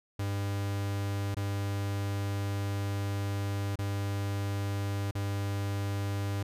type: tone with dropouts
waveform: 45% pulse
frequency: 100 Hz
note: G2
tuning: 35 cents sharp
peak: -30 dBFS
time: 0.19-6.43 s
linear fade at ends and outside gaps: 5 ms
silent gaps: 1.346-1.367 / 3.757-3.788 / 5.111-5.151 s
effects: resampled to 32000 Hz